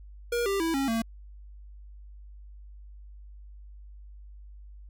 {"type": "tone with pitch steps", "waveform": "square", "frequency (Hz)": [475.4, 395.2, 328.5, 273, 227], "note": ["A#4", "G4", "E4", "C#4", "A#3"], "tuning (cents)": [34, 14, -6, -26, -46], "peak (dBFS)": -26, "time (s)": [0.32, 1.02], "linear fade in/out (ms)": 5, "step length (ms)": 140, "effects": ["added 50 Hz sine -44 dBFS peak until 4.89 s"]}